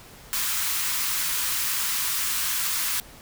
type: high-pass noise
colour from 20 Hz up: white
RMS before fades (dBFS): -26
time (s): 0.33-3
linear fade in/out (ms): 0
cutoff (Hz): 960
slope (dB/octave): 48
effects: pink hiss -47 dBFS RMS until 3.21 s